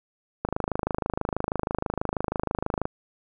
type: click train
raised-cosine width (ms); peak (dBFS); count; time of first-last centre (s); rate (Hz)
1; -11; 64; 0.45-2.855; 26.2
effects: none